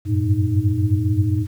sine tone cluster, 91.7 / 99.5 / 103 / 114.3 / 309.6 Hz, F#2 / G2 / G#2 / A#2 / D#4, -15 / +26 / -14 / -34 / -9 cents, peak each -22 / -20 / -27 / -21 / -24 dBFS, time 0.05-1.47 s, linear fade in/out 50 ms, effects 8-bit

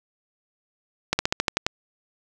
slowing click train, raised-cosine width 0.2 ms, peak -3 dBFS, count 8, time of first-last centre 1.13-1.665 s, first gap 60 ms, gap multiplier 1.08, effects 7-bit

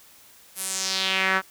sawtooth tone with band-pass filter sweep, 190 Hz, F#3, 46 cents sharp, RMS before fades -25 dBFS, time 0.55-1.42 s, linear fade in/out 50 ms, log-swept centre 12000 to 1400 Hz, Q 2.5, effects white hiss -52 dBFS RMS until 1.5 s

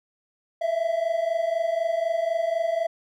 triangle tone pair together, 647 / 671 Hz, E5 / E5, -32 / +31 cents, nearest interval minor second, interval 63 cents, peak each -25 / -22 dBFS, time 0.61-2.87 s, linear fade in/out 10 ms, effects none

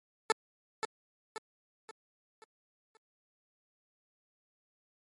15% pulse tone with echo, 440 Hz, A4, in tune, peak -17 dBFS, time 0.3-0.32 s, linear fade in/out 0 ms, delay 530 ms, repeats 5, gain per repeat -7 dB, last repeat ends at 2.97 s, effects high-pass 200 Hz 12 dB/octave + MP3 48 kbps

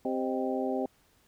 harmonic tone with a mistuned harmonic, 130.81 Hz, C3, in tune, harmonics 2 / 3 / 4 / 5 / 6, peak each -32 / -34 / -35 / -36 / -37 dBFS, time 0.05-0.86 s, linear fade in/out 2 ms, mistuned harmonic 5, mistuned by -94 cents, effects pink hiss -66 dBFS RMS until 1.27 s

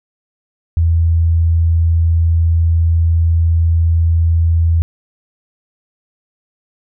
sine tone, 82.9 Hz, E2, 10 cents sharp, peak -9 dBFS, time 0.77-4.82 s, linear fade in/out 0 ms, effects none

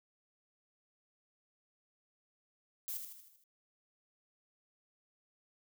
violet noise with echo, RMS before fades -40 dBFS, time 2.88-2.97 s, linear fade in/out 0 ms, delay 78 ms, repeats 6, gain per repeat -5 dB, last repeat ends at 3.438 s, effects none

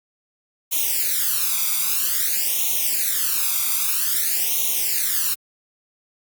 blue noise with flanger, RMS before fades -21 dBFS, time 0.71-5.35 s, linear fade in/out 20 ms, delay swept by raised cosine 0.31 to 0.85 ms, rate 0.51 Hz, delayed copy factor +0.95, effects Opus 48 kbps

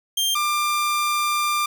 sawtooth tone pair in turn, 3182 / 1191.9 Hz, G7 / D6, +25 / +25 cents, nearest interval octave + perfect fourth, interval 1700 cents, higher first, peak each -16 dBFS, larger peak neither, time 0.17-0.35 / 0.35-1.66 s, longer second, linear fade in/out 5 ms, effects none

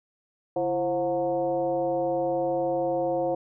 sine tone with frequency modulation, 530 Hz, C5, 22 cents sharp, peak -23 dBFS, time 0.56-3.35 s, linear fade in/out 5 ms, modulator 193 Hz, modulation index 1.1, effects none

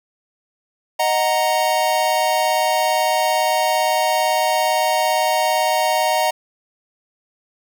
square chord, D# minor, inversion none, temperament equal, 622.3 / 740 / 932.3 Hz, D#5 / F#5 / A#5, 0 / 0 / 0 cents, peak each -21 dBFS, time 0.99-6.31 s, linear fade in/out 10 ms, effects none

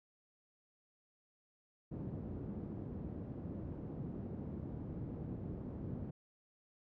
pink band-pass noise, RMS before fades -44 dBFS, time 1.91-6.11 s, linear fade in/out 10 ms, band 100 to 280 Hz, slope 12 dB/octave, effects none

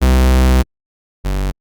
45% pulse tone pair in turn, 64.2 / 48.1 Hz, C2 / G1, -32 / -32 cents, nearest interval perfect fourth, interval 500 cents, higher first, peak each -8 / -15 dBFS, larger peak first, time 0.01-0.63 / 1.24-1.52 s, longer first, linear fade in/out 20 ms, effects Opus 48 kbps

